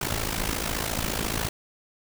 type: noise with amplitude modulation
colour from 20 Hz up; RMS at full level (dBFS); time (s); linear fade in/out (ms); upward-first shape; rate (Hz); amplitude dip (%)
pink; -25; 0.01-1.49; 5; sine; 54.3; 80
effects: none